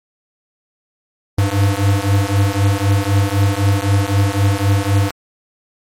square beating tone pair, 97.7 / 101.6 Hz, G2 / G#2, -5 / -38 cents, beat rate 3.9 Hz, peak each -16 dBFS, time 1.38-5.11 s, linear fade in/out 5 ms, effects MP3 64 kbps

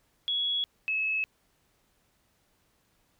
sine tone pair in turn, 3354 / 2588 Hz, G#7 / E7, +16 / -32 cents, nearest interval major third, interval 448 cents, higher first, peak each -26 dBFS, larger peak neither, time 0.28-0.64 / 0.88-1.24 s, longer neither, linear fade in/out 0 ms, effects pink hiss -70 dBFS RMS until 3.19 s

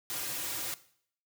white noise with comb filter, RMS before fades -36 dBFS, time 0.1-0.74 s, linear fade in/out 0 ms, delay 4.6 ms, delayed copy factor -0.9, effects noise-tail reverb RT60 0.6 s tail -17 dB re dry + high-pass 100 Hz 12 dB/octave

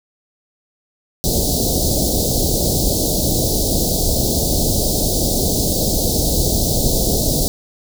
pink band-stop noise, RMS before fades -17 dBFS, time 1.24-7.48 s, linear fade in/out 0 ms, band 700 to 4000 Hz, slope 48 dB/octave, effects none

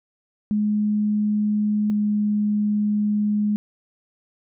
sine tone pair in turn, 210 / 208.9 Hz, G#3 / G#3, +19 / +10 cents, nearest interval unison, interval 9 cents, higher first, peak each -18 dBFS, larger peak neither, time 0.51-1.9 / 1.9-3.56 s, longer second, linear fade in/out 0 ms, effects none

